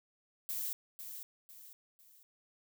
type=noise with echo; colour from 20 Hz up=violet; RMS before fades=-38 dBFS; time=0.49-0.73 s; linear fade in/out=0 ms; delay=500 ms; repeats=3; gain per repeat=-8 dB; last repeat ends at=2.23 s; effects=none